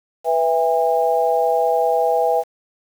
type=chord; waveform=sine; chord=E major; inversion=second; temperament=equal with one note detuned; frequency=493.9 / 659.3 / 809.8 Hz; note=B4 / E5 / G#5; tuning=0 / 0 / -44 cents; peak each=-19 dBFS; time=0.24-2.44 s; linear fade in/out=50 ms; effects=7-bit